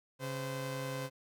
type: tone pair together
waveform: sawtooth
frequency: 136.41 / 515 Hz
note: C#3 / C5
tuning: -27 / -28 cents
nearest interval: octave + major seventh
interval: 2299 cents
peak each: -35 / -36 dBFS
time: 0.19-1.1 s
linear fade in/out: 50 ms
effects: none